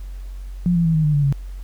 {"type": "tone with pitch steps", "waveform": "sine", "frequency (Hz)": [176.1, 169.32, 162.8, 156.53, 150.5, 144.7, 139.13], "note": ["F3", "E3", "E3", "D#3", "D3", "D3", "C#3"], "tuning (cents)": [15, 47, -21, 11, 43, -25, 7], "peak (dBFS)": -14, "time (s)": [0.66, 1.325], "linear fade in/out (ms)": 0, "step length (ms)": 95, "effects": ["added 46 Hz sine -29 dBFS peak until 1.63 s", "pink hiss -53 dBFS RMS until 1.63 s"]}